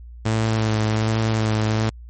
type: tone with vibrato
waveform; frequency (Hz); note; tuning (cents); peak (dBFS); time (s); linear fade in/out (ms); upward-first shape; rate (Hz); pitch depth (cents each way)
sawtooth; 110; A2; 0; -14; 0.25-1.9; 10; sine; 1.3; 24
effects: added 59 Hz sine -36 dBFS peak until 2.09 s + MP3 32 kbps